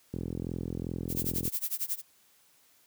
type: click train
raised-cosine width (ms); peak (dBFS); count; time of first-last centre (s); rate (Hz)
3; -21; 58; 0.14-1.478; 42.6
type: noise with tremolo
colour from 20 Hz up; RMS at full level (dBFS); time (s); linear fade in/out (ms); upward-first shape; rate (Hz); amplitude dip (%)
violet; -30; 1.08-2.02; 50; sine; 11; 95
effects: white hiss -64 dBFS RMS until 2.86 s + high-pass 60 Hz 12 dB/octave